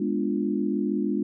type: chord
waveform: sine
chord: G# diminished seventh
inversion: none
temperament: equal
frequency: 207.7 / 246.9 / 293.7 / 349.2 Hz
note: G#3 / B3 / D4 / F4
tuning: 0 / 0 / 0 / 0 cents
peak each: -27 / -30 / -28 / -30 dBFS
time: 0-1.23 s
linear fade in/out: 5 ms
effects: none